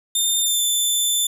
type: tone with pitch glide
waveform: 15% pulse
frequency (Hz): 3611 to 3535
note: A7 to A7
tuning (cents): +44 to +7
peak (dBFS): -11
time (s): 0.15-1.27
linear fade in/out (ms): 5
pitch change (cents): -37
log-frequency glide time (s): 0.41-0.62
effects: none